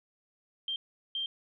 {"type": "tone bursts at uneven times", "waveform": "sine", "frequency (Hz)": 3168, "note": "G7", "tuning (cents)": 18, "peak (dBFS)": -31, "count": 2, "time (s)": [[0.68, 0.76], [1.15, 1.26]], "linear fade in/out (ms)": 2, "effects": []}